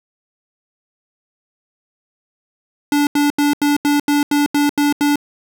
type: tone bursts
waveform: square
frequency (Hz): 290.3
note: D4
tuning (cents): -20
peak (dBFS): -13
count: 10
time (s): 2.92-5.158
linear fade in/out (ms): 2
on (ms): 150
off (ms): 82
effects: none